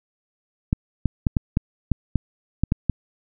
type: clicks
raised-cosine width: 5 ms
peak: -6 dBFS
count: 10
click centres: 0.729 / 1.057 / 1.268 / 1.368 / 1.571 / 1.917 / 2.157 / 2.636 / 2.721 / 2.897 s
effects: none